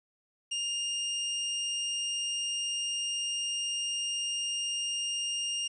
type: tone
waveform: sawtooth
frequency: 2818 Hz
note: F7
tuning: 15 cents sharp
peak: -27 dBFS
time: 0.51-5.68 s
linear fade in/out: 10 ms
effects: resampled to 22050 Hz + 11-bit